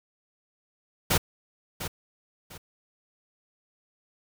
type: noise with echo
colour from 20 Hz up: pink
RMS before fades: -22 dBFS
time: 1.1-1.18 s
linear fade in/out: 10 ms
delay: 700 ms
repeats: 2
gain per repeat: -11 dB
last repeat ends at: 2.58 s
effects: none